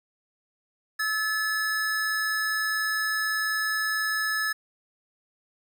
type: tone pair together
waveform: square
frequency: 1300.8 / 1725 Hz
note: E6 / A6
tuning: -23 / -35 cents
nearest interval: perfect fourth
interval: 488 cents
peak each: -34 / -26 dBFS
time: 0.99-4.53 s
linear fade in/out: 10 ms
effects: 10-bit